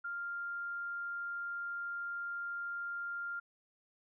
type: tone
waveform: sine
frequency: 1396.9 Hz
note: F6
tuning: in tune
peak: -37 dBFS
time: 0.04-3.4 s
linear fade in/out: 10 ms
effects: none